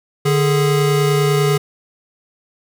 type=tone pair together; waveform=square; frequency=148.45 / 415.3 Hz; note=D3 / G#4; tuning=+19 / 0 cents; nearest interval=octave + tritone; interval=1781 cents; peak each=-16 / -17 dBFS; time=0.25-1.58 s; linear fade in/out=10 ms; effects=none